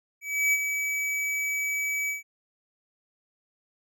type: tone with ADSR envelope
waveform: square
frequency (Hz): 2286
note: D7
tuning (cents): -47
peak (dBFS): -20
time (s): 0.21-2.23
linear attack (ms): 320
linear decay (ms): 40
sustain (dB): -7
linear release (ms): 140
effects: none